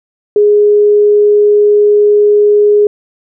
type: tone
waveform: sine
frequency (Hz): 415.3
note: G#4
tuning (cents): 0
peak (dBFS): -4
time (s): 0.36-2.87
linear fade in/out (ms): 2
effects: none